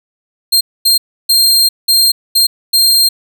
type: tone bursts at uneven times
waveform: sawtooth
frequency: 4192 Hz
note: C8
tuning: 2 cents sharp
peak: -4 dBFS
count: 6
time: 0.52-0.61 / 0.85-0.98 / 1.29-1.69 / 1.88-2.12 / 2.35-2.47 / 2.73-3.09 s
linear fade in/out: 10 ms
effects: none